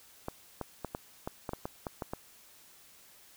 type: clicks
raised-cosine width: 1 ms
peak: -21 dBFS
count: 11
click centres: 0.284 / 0.613 / 0.847 / 0.949 / 1.275 / 1.492 / 1.534 / 1.655 / 1.868 / 2.022 / 2.135 s
effects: white hiss -58 dBFS RMS until 3.36 s